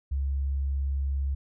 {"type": "tone", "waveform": "sine", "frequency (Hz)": 68.7, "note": "C#2", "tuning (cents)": -15, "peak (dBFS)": -25, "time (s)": [0.11, 1.35], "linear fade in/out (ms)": 10, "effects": []}